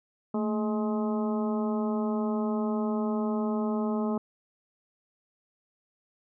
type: harmonic tone with a mistuned harmonic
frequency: 210.7 Hz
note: G#3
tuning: 25 cents sharp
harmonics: 1 / 2 / 3 / 4 / 5 / 6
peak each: -27 / -33 / -37 / -39 / -41 / -43 dBFS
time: 0.34-4.18 s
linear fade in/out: 5 ms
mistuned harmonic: 1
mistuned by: +82 cents
effects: none